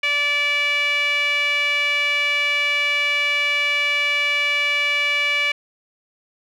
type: tone with band-pass filter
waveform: sawtooth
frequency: 580 Hz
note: D5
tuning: 22 cents flat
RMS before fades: -20 dBFS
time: 0.03-5.52 s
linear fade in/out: 5 ms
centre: 2500 Hz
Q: 9.2
effects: none